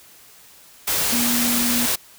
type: tone in noise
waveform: sine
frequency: 239.7 Hz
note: A#3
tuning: 48 cents sharp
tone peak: -22 dBFS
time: 1.12-1.86 s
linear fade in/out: 10 ms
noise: white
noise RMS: -21 dBFS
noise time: 0.87-1.96 s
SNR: -4 dB
effects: white hiss -48 dBFS RMS until 2.18 s